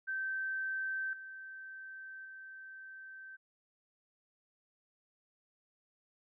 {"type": "tone with level steps", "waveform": "sine", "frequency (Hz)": 1551, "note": "G6", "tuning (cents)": -19, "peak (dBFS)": [-34, -45, -47], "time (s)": [0.07, 3.37], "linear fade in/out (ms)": 20, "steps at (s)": [1.13, 2.25], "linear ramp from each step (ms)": 2, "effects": []}